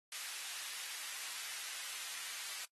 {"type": "high-pass noise", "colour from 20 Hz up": "pink", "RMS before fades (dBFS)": -45, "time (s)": [0.12, 2.65], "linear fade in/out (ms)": 2, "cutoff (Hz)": 1900, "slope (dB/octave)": 12, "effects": ["noise-tail reverb RT60 0.1 s tail -22 dB re dry", "AAC 32 kbps"]}